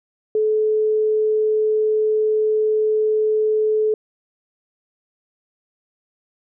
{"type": "tone", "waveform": "sine", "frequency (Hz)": 431.2, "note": "A4", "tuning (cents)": -35, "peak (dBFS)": -15, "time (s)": [0.35, 3.94], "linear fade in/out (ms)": 2, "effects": []}